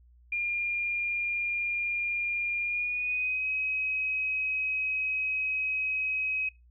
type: tone with pitch glide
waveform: sine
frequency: 2408 to 2539 Hz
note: D7 to D#7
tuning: +43 to +34 cents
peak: -27 dBFS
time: 0.32-6.49 s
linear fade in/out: 5 ms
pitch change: +91 cents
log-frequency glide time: 2.63-3.48 s
effects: noise-tail reverb RT60 0.2 s tail -21 dB re dry + added 60 Hz sine -55 dBFS peak until 6.7 s